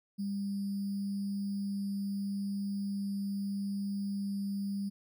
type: tone with sample-and-hold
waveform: sine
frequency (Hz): 199.2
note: G3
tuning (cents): +28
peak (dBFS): -32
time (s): 0.18-4.9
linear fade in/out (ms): 20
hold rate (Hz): 4900
effects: none